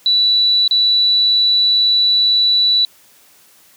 sine tone with dropouts, 3951 Hz, B7, in tune, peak -10 dBFS, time 0.06-2.85 s, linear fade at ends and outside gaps 1 ms, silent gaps 0.678-0.71 s, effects white hiss -49 dBFS RMS until 3.76 s + high-pass 80 Hz 12 dB/octave

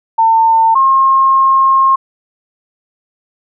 sine tone pair in turn, 901 / 1071.5 Hz, A5 / C6, +41 / +41 cents, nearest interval minor third, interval 300 cents, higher second, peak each -6 dBFS, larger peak neither, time 0.18-0.75 / 0.75-1.96 s, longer second, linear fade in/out 10 ms, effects none

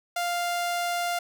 sawtooth tone, 698.5 Hz, F5, in tune, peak -22 dBFS, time 0.16-1.19 s, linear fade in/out 5 ms, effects none

